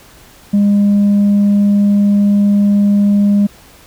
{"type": "tone with tanh clipping", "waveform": "sine", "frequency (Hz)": 203.2, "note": "G#3", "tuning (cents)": -38, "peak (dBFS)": -8, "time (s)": [0.53, 3.47], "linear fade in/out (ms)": 10, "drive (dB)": 1, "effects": ["pink hiss -42 dBFS RMS until 3.86 s"]}